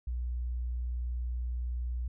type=tone; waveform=sine; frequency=60.7 Hz; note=B1; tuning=29 cents flat; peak=-31 dBFS; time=0.07-2.08 s; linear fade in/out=5 ms; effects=none